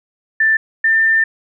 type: tone pair in turn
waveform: sine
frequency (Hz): 1771 / 1792.6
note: A6 / A6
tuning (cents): +11 / +32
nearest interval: unison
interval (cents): 21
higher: second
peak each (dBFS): -10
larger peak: neither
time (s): 0.4-0.57 / 0.84-1.24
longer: second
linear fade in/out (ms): 5
effects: none